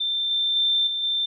sine tone with level steps, 3569 Hz, A7, 24 cents sharp, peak -22 / -20 / -18 / -24 / -21 dBFS, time 0-1.26 s, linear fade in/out 10 ms, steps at 0.31 / 0.56 / 0.87 / 1.03 s, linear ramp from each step 2 ms, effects none

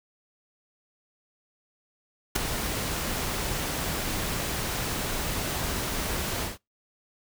pink noise with ADSR envelope, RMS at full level -21 dBFS, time 2.35-6.58 s, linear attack 11 ms, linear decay 6 ms, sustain -9 dB, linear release 160 ms, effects noise-tail reverb RT60 0.2 s tail -25 dB re dry

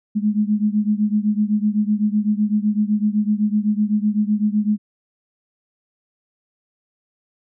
sine beating tone pair, 207.7 / 215.6 Hz, G#3 / A3, 0 / -35 cents, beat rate 7.9 Hz, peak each -18 / -20 dBFS, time 0.15-4.78 s, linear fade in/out 20 ms, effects none

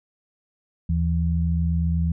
sine tone pair together, 78.8 / 166.97 Hz, D#2 / E3, +23 / +23 cents, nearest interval octave + minor second, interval 1300 cents, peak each -21 / -23 dBFS, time 0.89-2.12 s, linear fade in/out 5 ms, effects none

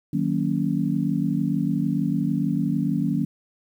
sine chord, D# minor seventh, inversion none, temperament just, 155.56 / 186.68 / 233.3 / 280 Hz, D#3 / F#3 / A#3 / C#4, 0 / +16 / +2 / +18 cents, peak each -26 dBFS, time 0.13-3.25 s, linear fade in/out 5 ms, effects 9-bit

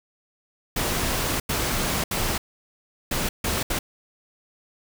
pink noise bursts at uneven times, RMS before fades -25 dBFS, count 6, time 0.76-1.4 / 1.49-2.04 / 2.11-2.38 / 3.11-3.29 / 3.44-3.63 / 3.7-3.79 s, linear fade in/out 5 ms, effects none

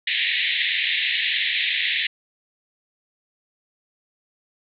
pink band-pass noise, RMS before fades -23 dBFS, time 0.07-2.07 s, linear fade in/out 5 ms, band 1800 to 3900 Hz, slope 96 dB/octave, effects none

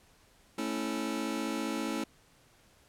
sawtooth chord, A major, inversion none, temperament just, 220 / 275 / 330 Hz, A3 / C#4 / E4, 0 / -14 / +2 cents, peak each -32 dBFS, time 0.58-2.04 s, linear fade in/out 5 ms, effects pink hiss -63 dBFS RMS until 2.88 s + low-pass 12000 Hz 12 dB/octave

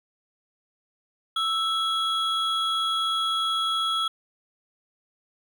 triangle tone pair together, 1318.5 / 3332 Hz, E6 / G#7, 0 / +5 cents, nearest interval octave + major third, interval 1605 cents, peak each -24 dBFS, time 1.36-4.08 s, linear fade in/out 5 ms, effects none

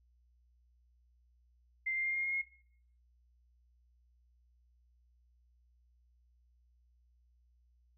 sine tone with pitch steps, 2088 / 2101 / 2115 / 2128 / 2142 / 2155 Hz, C7 / C7 / C7 / C7 / C7 / C#7, -4 / +7 / +18 / +29 / +40 / -49 cents, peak -32 dBFS, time 1.86-2.418 s, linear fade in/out 10 ms, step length 93 ms, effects noise-tail reverb RT60 0.6 s tail -18 dB re dry + added 60 Hz sine -66 dBFS peak until 7.97 s

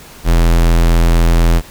square tone, 42.02 Hz, E1, 34 cents sharp, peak -8 dBFS, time 0.24-1.62 s, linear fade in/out 50 ms, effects pink hiss -37 dBFS RMS until 1.7 s

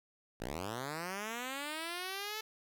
5% pulse linear sweep, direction up, 50 to 440 Hz, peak -27 dBFS, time 0.4-2.41 s, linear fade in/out 5 ms, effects none

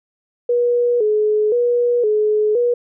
sine tone with vibrato, 453 Hz, A#4, 50 cents flat, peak -13 dBFS, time 0.49-2.74 s, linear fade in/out 5 ms, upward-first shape square, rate 0.97 Hz, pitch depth 110 cents each way, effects none

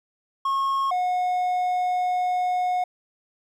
triangle tone pair in turn, 1088 / 726.2 Hz, C#6 / F#5, -33 / -33 cents, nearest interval perfect fifth, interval 700 cents, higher first, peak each -19 dBFS, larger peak neither, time 0.45-0.91 / 0.91-2.84 s, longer second, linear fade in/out 5 ms, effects 10-bit

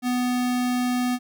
square tone, 248.1 Hz, B3, 8 cents sharp, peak -22 dBFS, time 0.02-1.19 s, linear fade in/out 50 ms, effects none

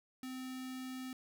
square tone with notch filter, 258.2 Hz, C4, 23 cents flat, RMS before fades -44 dBFS, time 0.23-1.13 s, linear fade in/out 2 ms, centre 580 Hz, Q 0.64, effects none

